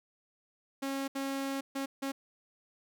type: tone bursts at uneven times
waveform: sawtooth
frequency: 272.8 Hz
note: C#4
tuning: 28 cents flat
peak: -29 dBFS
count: 4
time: 0.82-1.08 / 1.15-1.61 / 1.75-1.86 / 2.02-2.12 s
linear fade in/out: 10 ms
effects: none